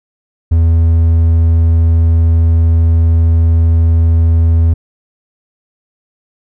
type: tone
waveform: triangle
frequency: 82.41 Hz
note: E2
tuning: in tune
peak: -4 dBFS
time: 0.51-4.74 s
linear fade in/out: 10 ms
effects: none